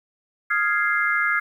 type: chord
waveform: sine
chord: F minor seventh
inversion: third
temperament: equal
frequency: 1244.5 / 1396.9 / 1661.2 / 2093 Hz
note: Eb6 / F6 / Ab6 / C7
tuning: 0 / 0 / 0 / 0 cents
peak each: -27 / -24 / -23 / -24 dBFS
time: 0.5-1.4 s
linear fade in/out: 10 ms
effects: 9-bit